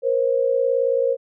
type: tone pair together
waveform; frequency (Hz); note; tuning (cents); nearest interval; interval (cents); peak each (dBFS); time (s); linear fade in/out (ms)
sine; 476 / 534.8; A#4 / C5; +36 / +38; major second; 202; -20 / -19; 0.02-1.17; 50
effects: none